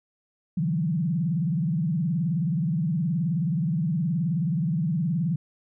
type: tone with vibrato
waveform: sine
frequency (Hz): 163.8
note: E3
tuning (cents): -11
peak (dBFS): -22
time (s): 0.57-5.36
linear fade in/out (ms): 5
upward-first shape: sine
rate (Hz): 19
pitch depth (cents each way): 240
effects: none